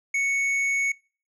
sine tone with tanh clipping, 2217 Hz, C#7, in tune, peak -23 dBFS, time 0.14-0.92 s, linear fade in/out 5 ms, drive 9 dB, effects noise-tail reverb RT60 0.4 s tail -25 dB re dry + low-pass 10000 Hz 12 dB/octave

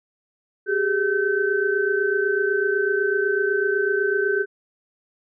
sine tone cluster, 386.9 / 414.9 / 1536 Hz, G4 / G#4 / G6, -23 / -2 / -36 cents, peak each -23 dBFS, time 0.66-4.46 s, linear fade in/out 50 ms, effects none

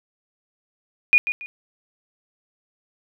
sine tone with echo, 2448 Hz, D#7, 29 cents flat, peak -10 dBFS, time 1.13-1.18 s, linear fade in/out 0 ms, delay 140 ms, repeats 2, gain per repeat -11 dB, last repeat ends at 1.46 s, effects none

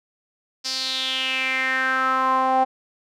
sawtooth tone with band-pass filter sweep, 261.6 Hz, C4, in tune, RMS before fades -22 dBFS, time 0.64-2.65 s, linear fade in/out 20 ms, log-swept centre 5100 to 770 Hz, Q 5.2, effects none

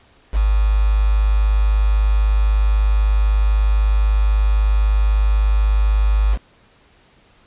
sine tone with quantisation, 51.91 Hz, G#1, in tune, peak -12 dBFS, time 0.32-6.38 s, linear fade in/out 50 ms, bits 5, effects pink hiss -53 dBFS RMS until 7.46 s + resampled to 8000 Hz

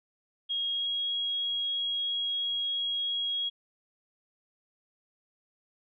sine tone with pitch glide, 3274 to 3299 Hz, G#7 to G#7, -25 to -12 cents, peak -28 dBFS, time 0.49-3.5 s, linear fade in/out 20 ms, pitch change +13 cents, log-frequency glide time 0.73-0.89 s, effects none

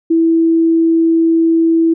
sine tone, 328.7 Hz, E4, 5 cents flat, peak -8 dBFS, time 0.1-1.94 s, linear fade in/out 10 ms, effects none

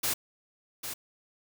white noise with echo, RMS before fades -29 dBFS, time 0.03-0.14 s, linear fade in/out 10 ms, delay 800 ms, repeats 1, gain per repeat -8 dB, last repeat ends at 0.94 s, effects none

